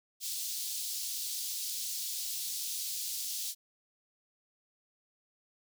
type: high-pass noise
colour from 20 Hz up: pink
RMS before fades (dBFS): -37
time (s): 0.2-3.55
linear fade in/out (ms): 50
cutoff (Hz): 4000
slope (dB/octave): 24
effects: none

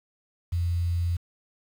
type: tone with quantisation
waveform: sine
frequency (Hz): 86.3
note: F2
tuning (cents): -20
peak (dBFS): -23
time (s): 0.52-1.17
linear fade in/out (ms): 10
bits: 8
effects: none

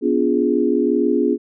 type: chord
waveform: sine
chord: B diminished seventh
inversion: none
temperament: equal with one note detuned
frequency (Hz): 246.9 / 288.6 / 349.2 / 415.3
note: B3 / D4 / F4 / Ab4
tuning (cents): 0 / -30 / 0 / 0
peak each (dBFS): -20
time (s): 0.01-1.38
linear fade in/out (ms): 50
effects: none

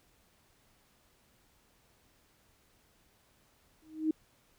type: tone with exponential growth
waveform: sine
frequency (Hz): 313.7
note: D#4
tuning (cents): +14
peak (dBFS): -23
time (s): 3.82-4.11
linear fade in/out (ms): 5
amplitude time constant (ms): 62
effects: pink hiss -68 dBFS RMS until 4.58 s

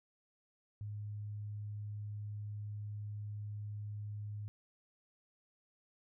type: tone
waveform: sine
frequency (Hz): 104.3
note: G#2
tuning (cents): +8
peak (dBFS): -40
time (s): 0.81-4.48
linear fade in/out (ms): 0
effects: none

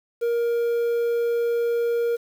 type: tone with quantisation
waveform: triangle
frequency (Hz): 470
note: A#4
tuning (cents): +14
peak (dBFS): -18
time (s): 0.21-2.17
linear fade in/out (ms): 20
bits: 8
effects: none

